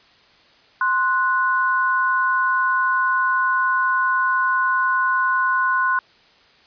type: tone pair together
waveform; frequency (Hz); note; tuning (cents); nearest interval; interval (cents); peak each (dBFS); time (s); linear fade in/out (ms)
sine; 1045.9 / 1476; C6 / F#6; -1 / -5; tritone; 596; -19; 0.81-5.99; 2
effects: white hiss -53 dBFS RMS until 6.66 s + resampled to 11025 Hz